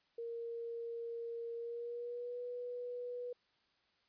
sine tone with pitch glide, 465.6 to 489.3 Hz, A#4 to B4, -2 to -16 cents, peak -40 dBFS, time 0.18-3.33 s, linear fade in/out 5 ms, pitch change +86 cents, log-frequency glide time 1.55-2.4 s, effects white hiss -75 dBFS RMS until 4.08 s + resampled to 11025 Hz

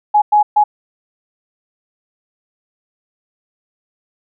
sine tone bursts at uneven times, 838 Hz, G#5, 15 cents sharp, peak -7 dBFS, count 3, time 0.14-0.22 / 0.32-0.43 / 0.56-0.64 s, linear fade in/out 10 ms, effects none

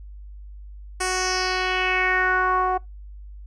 10% pulse tone with low-pass filter sweep, 370 Hz, F#4, in tune, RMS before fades -22 dBFS, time 1-2.78 s, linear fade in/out 10 ms, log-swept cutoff 8500 to 850 Hz, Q 3.4, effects noise-tail reverb RT60 0.2 s tail -25 dB re dry + added 50 Hz sine -37 dBFS peak until 3.46 s

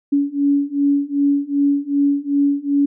sine beating tone pair, 282 / 284.6 Hz, C#4 / C#4, +30 / +46 cents, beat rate 2.6 Hz, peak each -18 / -17 dBFS, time 0.12-2.86 s, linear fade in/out 10 ms, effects none

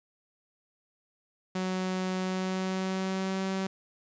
sawtooth tone with pitch glide, 185.9 to 191.13 Hz, F#3 to G3, +8 to -44 cents, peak -25 dBFS, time 1.55-3.67 s, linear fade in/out 5 ms, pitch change +48 cents, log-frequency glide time 2.19-3.44 s, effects resampled to 16000 Hz + 10-bit

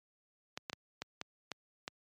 clicks, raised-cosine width 0.2 ms, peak -21 dBFS, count 7, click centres 0.575 / 0.698 / 0.731 / 1.02 / 1.214 / 1.517 / 1.879 s, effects high-pass 100 Hz 12 dB/octave + MP3 96 kbps

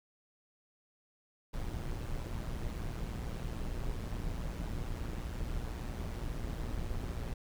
brown noise with amplitude modulation, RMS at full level -35 dBFS, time 1.53-7.34 s, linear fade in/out 10 ms, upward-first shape sine, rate 118 Hz, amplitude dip 60%, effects none

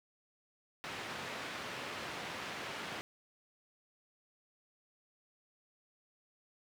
white band-pass noise, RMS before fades -43 dBFS, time 0.84-3.01 s, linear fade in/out 0 ms, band 110 to 2500 Hz, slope 12 dB/octave, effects none

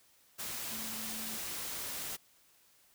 sine tone in noise, 220.9 Hz, A3, 7 cents sharp, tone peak -47 dBFS, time 0.7-1.38 s, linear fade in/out 20 ms, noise white, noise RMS -40 dBFS, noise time 0.38-2.17 s, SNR -10 dB, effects white hiss -66 dBFS RMS until 2.94 s

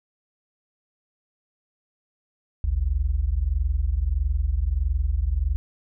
sine tone pair together, 52.04 / 73.6 Hz, G#1 / D2, +4 / +4 cents, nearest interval tritone, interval 600 cents, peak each -23 dBFS, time 2.64-5.56 s, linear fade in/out 0 ms, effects none

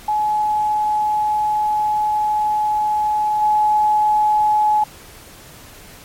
sine tone with level steps, 848 Hz, G#5, 36 cents sharp, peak -15 / -12 dBFS, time 0.08-4.84 s, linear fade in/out 5 ms, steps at 3.41 s, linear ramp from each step 20 ms, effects pink hiss -41 dBFS RMS until 6.04 s + MP3 64 kbps

